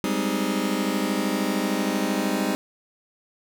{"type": "chord", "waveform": "sawtooth", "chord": "Ab major seventh", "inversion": "third", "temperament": "just", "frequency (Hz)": [194.67, 207.7, 259.6, 311.5], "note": ["G3", "Ab3", "C4", "Eb4"], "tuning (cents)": [-12, 0, -13, 2], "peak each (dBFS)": -24, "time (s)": [0.04, 2.55], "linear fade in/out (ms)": 0, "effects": []}